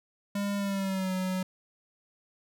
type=tone with pitch glide; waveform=square; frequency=201.5 to 185.85 Hz; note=G3 to F#3; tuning=+48 to +8 cents; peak=-29 dBFS; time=0.35-1.43 s; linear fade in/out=5 ms; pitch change=-140 cents; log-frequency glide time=0.57-1.13 s; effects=none